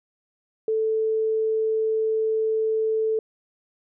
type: tone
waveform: sine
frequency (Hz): 440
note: A4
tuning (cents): 0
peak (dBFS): -20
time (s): 0.68-3.19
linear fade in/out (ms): 2
effects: none